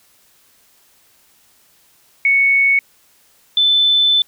sine tone pair in turn, 2217 / 3519 Hz, C#7 / A7, 0 / 0 cents, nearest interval minor sixth, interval 800 cents, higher second, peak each -10 dBFS, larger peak neither, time 2.25-2.79 / 3.57-4.22 s, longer second, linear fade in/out 2 ms, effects white hiss -54 dBFS RMS until 4.27 s

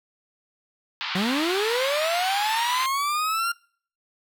white band-pass noise, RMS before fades -30 dBFS, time 1.01-2.86 s, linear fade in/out 0 ms, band 830 to 4400 Hz, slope 48 dB/octave
40% pulse linear sweep, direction up, 174.61 to 1401 Hz, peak -22 dBFS, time 1.15-3.52 s, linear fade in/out 5 ms
effects noise-tail reverb RT60 0.5 s tail -25 dB re dry

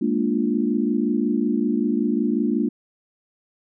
sine chord, Bb dominant seventh, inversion third, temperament equal, 207.7 / 233.1 / 293.7 / 349.2 Hz, Ab3 / Bb3 / D4 / F4, 0 / 0 / 0 / 0 cents, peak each -25 / -22 / -24 / -27 dBFS, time 0.01-2.69 s, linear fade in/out 10 ms, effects none

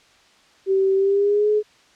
sine tone with pitch glide, 385.6 to 422.9 Hz, G4 to G#4, -28 to +31 cents, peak -15 dBFS, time 0.66-1.63 s, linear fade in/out 50 ms, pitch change +159 cents, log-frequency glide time 0.95-1.5 s, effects white hiss -54 dBFS RMS until 1.95 s + low-pass 5000 Hz 12 dB/octave

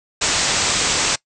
white low-pass noise, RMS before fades -19 dBFS, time 0.21-1.16 s, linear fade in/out 10 ms, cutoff 8200 Hz, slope 96 dB/octave, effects noise-tail reverb RT60 0.1 s tail -22 dB re dry

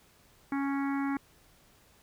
harmonic tone, 277.2 Hz, C#4, in tune, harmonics 1 / 3 / 4 / 5 / 6 / 7 / 8, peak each -29 / -39 / -41 / -43 / -45 / -46 / -47 dBFS, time 0.52-1.17 s, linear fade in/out 2 ms, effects pink hiss -62 dBFS RMS until 2.02 s

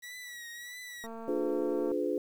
sawtooth tone with vibrato, 1934 Hz, B6, 37 cents flat, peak -39 dBFS, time 0.02-1.07 s, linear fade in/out 20 ms, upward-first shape triangle, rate 1.6 Hz, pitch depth 62 cents each way
click train, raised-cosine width 1 ms, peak -31 dBFS, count 200, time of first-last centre 1.04-1.917 s, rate 227 Hz
sine chord, D diminished seventh, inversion none, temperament just, 293.7 / 352.4 / 422.9 / 507.5 Hz, D4 / F4 / Ab4 / Cb5, 0 / +16 / +31 / +47 cents, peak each -34 dBFS, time 1.28-2.18 s, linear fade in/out 2 ms
effects 10-bit

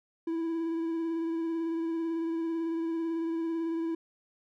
triangle tone with vibrato, 329.6 Hz, E4, in tune, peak -27 dBFS, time 0.27-3.95 s, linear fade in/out 5 ms, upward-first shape sine, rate 18 Hz, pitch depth 23 cents each way, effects none

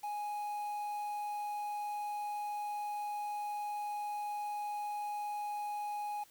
triangle tone with quantisation, 830.6 Hz, G#5, in tune, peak -34 dBFS, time 0.03-6.24 s, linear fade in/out 10 ms, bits 9, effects white hiss -63 dBFS RMS until 6.3 s

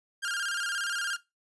sawtooth tone with vibrato, 1500 Hz, F#6, 23 cents sharp, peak -26 dBFS, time 0.22-1.17 s, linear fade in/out 20 ms, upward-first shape square, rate 17 Hz, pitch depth 110 cents each way, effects noise-tail reverb RT60 0.2 s tail -17 dB re dry + resampled to 24000 Hz

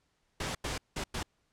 pink noise bursts at uneven times, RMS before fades -35 dBFS, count 4, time 0.4-0.55 / 0.64-0.78 / 0.96-1.04 / 1.14-1.23 s, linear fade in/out 5 ms, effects pink hiss -75 dBFS RMS until 1.52 s + low-pass 8000 Hz 12 dB/octave

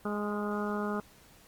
harmonic tone with a mistuned harmonic, 207.7 Hz, G#3, in tune, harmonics 1 / 2 / 3 / 4 / 5 / 6 / 7, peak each -33 / -36 / -41 / -42 / -43 / -39 / -43 dBFS, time 0.05-1 s, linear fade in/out 2 ms, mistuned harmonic 7, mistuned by -22 cents, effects pink hiss -58 dBFS RMS until 1.47 s + Opus 32 kbps

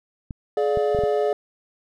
clicks, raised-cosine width 5 ms, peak -19 dBFS, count 5, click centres 0.308 / 0.773 / 0.948 / 0.989 / 1.037 s
triangle chord, D diminished, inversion second, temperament just, 422.9 / 587.3 / 704.8 Hz, Ab4 / D5 / F5, +31 / 0 / +16 cents, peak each -19 / -22 / -25 dBFS, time 0.57-1.33 s, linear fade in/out 2 ms
effects none

